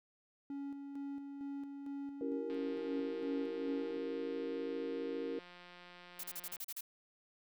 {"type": "tone with tremolo", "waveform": "triangle", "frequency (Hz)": 280, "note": "C#4", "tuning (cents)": 18, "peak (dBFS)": -38, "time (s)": [0.5, 3.97], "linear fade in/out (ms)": 2, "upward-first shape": "square", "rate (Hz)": 2.2, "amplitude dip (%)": 40}
{"type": "chord", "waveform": "sine", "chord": "C# diminished seventh", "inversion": "none", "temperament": "equal with one note detuned", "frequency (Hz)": [277.2, 329.6, 384.4, 466.2], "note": ["C#4", "E4", "G4", "Bb4"], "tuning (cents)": [0, 0, -34, 0], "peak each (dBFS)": [-43, -45, -45, -40], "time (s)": [2.21, 5.39], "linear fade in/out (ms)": 2}
{"type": "click train", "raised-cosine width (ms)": 0.3, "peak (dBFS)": -39, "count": 721, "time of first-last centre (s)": [2.5, 6.568], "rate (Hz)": 177}
{"type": "noise bursts", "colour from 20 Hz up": "blue", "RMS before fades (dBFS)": -43, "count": 8, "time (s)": [6.19, 6.809], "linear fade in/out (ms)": 5, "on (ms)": 45, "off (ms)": 37}
{"effects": []}